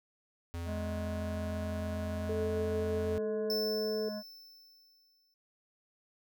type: tone with pitch glide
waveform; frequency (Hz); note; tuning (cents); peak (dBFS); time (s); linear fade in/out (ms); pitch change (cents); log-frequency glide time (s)
square; 85 to 86.09; F2 to F2; -46 to -24; -37; 0.54-3.18; 0; +22; 0.75-2.34
type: harmonic tone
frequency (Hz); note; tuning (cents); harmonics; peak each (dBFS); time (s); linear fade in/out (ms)
210; G#3; +19; 1 / 3 / 5 / 7 / 8; -39 / -40 / -54 / -57 / -58; 0.65-4.23; 50
type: tone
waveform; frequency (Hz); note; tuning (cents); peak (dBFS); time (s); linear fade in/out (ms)
sine; 436.2; A4; -15; -32; 2.29-4.09; 5
type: tone with exponential decay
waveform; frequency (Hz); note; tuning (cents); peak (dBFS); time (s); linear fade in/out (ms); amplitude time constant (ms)
square; 5300; E8; +9; -32; 3.5-5.34; 1; 400
effects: none